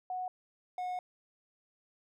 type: tone pair in turn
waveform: sine / triangle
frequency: 736 / 727.5 Hz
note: F#5 / F#5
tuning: -9 / -29 cents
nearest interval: unison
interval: 20 cents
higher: first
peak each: -34 / -32 dBFS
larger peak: second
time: 0.1-0.28 / 0.78-0.99 s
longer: second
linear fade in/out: 2 ms
effects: none